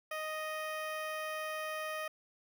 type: tone with notch filter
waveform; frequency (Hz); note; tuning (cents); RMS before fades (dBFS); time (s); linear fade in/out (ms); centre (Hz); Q
15% pulse; 622.3; D#5; 0; -39; 0.11-2.08; 5; 7100; 1.3
effects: none